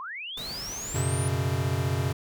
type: linear sweep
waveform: sine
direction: up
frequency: 995 to 9800 Hz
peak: -34 dBFS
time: 0-1.28 s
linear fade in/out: 0 ms
type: noise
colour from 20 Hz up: pink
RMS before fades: -40 dBFS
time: 0.37-1.02 s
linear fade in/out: 5 ms
type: chord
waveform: square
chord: F# suspended fourth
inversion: none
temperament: equal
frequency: 92.5 / 123.47 / 138.59 Hz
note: F#2 / B2 / C#3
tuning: 0 / 0 / 0 cents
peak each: -30 dBFS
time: 0.94-2.13 s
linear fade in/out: 10 ms
effects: none